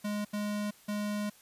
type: tone bursts at uneven times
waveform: square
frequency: 207.7 Hz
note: G#3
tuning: in tune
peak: -32 dBFS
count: 3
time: 0.04-0.25 / 0.33-0.71 / 0.88-1.3 s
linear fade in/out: 10 ms
effects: white hiss -59 dBFS RMS until 1.41 s + resampled to 32000 Hz